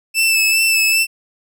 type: tone with vibrato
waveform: sawtooth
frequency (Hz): 2637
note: E7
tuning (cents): 0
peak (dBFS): -9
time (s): 0.14-1.07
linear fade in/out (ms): 50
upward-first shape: sine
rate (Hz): 2.5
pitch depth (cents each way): 26
effects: none